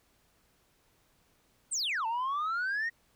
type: exponential two-way sweep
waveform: sine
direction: down then up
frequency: 8960 to 880 to 1900 Hz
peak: -27 dBFS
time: 1.71-2.9 s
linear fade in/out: 20 ms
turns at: 2.06 s
effects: tanh soft clip ceiling -28 dBFS + pink hiss -69 dBFS RMS until 3.15 s